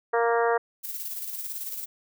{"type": "harmonic tone", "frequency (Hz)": 233.1, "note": "A#3", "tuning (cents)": 0, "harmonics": [2, 3, 4, 5, 6, 7, 8], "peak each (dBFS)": [-23, -27, -29, -31, -33, -34, -35], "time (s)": [0.13, 0.58], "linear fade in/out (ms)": 10}
{"type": "noise with tremolo", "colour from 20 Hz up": "violet", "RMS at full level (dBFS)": -33, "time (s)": [0.83, 1.86], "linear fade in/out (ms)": 20, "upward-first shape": "square", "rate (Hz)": 18, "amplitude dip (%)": 40}
{"effects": []}